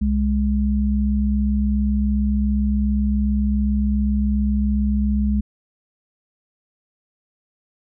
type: tone pair together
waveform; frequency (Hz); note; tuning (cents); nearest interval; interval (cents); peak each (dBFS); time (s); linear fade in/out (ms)
sine; 65.01 / 207.7; C2 / G#3; -11 / 0; octave + minor sixth; 2011; -19; 0.01-5.41; 10
effects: none